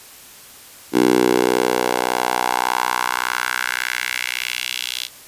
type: tone with high-pass filter sweep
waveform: 10% pulse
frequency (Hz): 61.74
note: B1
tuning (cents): 0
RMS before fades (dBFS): -20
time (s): 0.92-5.09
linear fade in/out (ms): 50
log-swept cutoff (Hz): 310 to 3500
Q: 2.4
effects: white hiss -42 dBFS RMS until 5.27 s + resampled to 32000 Hz